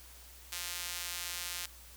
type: tone with high-pass filter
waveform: sawtooth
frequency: 175.8 Hz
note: F3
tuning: 12 cents sharp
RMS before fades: -40 dBFS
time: 0.52-1.66 s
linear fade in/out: 5 ms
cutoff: 2900 Hz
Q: 0.52
effects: added 60 Hz sine -55 dBFS peak until 1.96 s + white hiss -55 dBFS RMS until 1.96 s